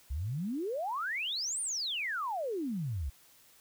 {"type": "exponential two-way sweep", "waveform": "sine", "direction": "up then down", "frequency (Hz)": [61.6, 9400, 61.6], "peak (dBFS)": -32, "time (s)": [0.1, 3.1], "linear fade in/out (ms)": 10, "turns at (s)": 1.61, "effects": ["white hiss -61 dBFS RMS until 3.6 s"]}